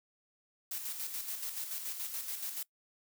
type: noise with tremolo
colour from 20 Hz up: blue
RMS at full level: -38 dBFS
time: 0.71-2.63 s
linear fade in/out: 5 ms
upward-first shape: square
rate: 7 Hz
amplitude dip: 45%
effects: noise-tail reverb RT60 0.1 s tail -22 dB re dry